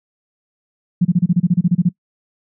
sine tone bursts, 176.7 Hz, F3, 21 cents sharp, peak -9 dBFS, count 13, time 1.01-1.892 s, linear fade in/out 10 ms, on 42 ms, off 28 ms, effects noise-tail reverb RT60 0.1 s tail -23 dB re dry

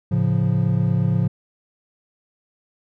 triangle chord, A augmented, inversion none, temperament equal, 110 / 138.59 / 174.61 Hz, A2 / C#3 / E#3, 0 / 0 / 0 cents, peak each -19 dBFS, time 0.11-1.28 s, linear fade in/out 10 ms, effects none

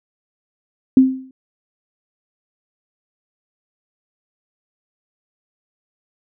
sine tone with exponential decay, 261.6 Hz, C4, in tune, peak -3 dBFS, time 0.97-1.31 s, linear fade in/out 2 ms, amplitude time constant 72 ms, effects none

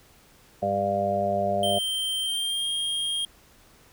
harmonic tone, 99.7 Hz, G2, 30 cents sharp, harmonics 1 / 2 / 4 / 5 / 6 / 7, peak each -36 / -32 / -34 / -37 / -26 / -26 dBFS, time 0.62-1.79 s, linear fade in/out 10 ms
square tone with pitch glide, 3136 to 3230 Hz, G7 to G#7, 0 to -49 cents, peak -26 dBFS, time 1.63-3.25 s, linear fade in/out 2 ms, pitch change +51 cents, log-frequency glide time 2.22-2.68 s
effects pink hiss -56 dBFS RMS until 3.92 s

